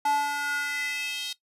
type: tone with high-pass filter sweep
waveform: square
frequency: 288.3 Hz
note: D4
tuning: 32 cents flat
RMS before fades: -29 dBFS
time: 0.05-1.33 s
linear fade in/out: 5 ms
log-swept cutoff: 800 to 3600 Hz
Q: 4.2
effects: noise-tail reverb RT60 0.1 s tail -17 dB re dry + resampled to 32000 Hz